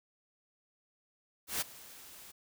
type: noise with ADSR envelope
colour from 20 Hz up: white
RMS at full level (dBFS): -32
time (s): 1.47-2.32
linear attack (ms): 140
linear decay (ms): 19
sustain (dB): -20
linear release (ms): 13
effects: none